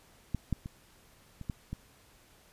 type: clicks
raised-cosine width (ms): 5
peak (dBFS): -18 / -17 / -27 / -30 / -21 / -24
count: 6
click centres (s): 0.347 / 0.527 / 0.659 / 1.413 / 1.498 / 1.73
effects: pink hiss -61 dBFS RMS until 2.52 s + resampled to 32000 Hz